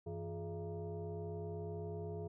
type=tone with frequency modulation; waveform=sine; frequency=163 Hz; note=E3; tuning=19 cents flat; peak=-40 dBFS; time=0.06-2.28 s; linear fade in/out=10 ms; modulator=258 Hz; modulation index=1.6; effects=none